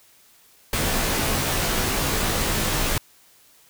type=noise with comb filter; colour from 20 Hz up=pink; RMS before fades=-23 dBFS; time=0.73-2.98 s; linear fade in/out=2 ms; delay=17 ms; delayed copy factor=-0.8; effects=white hiss -55 dBFS RMS until 3.69 s